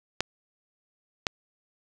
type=clicks; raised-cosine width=0.2 ms; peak=-7 dBFS; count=2; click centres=0.206 / 1.268 s; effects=none